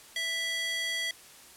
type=tone with high-pass filter; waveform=square; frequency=659.3 Hz; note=E5; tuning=in tune; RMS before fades=-32 dBFS; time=0.16-1.11 s; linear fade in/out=2 ms; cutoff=2500 Hz; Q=5.3; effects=white hiss -52 dBFS RMS until 1.56 s + low-pass 12000 Hz 12 dB/octave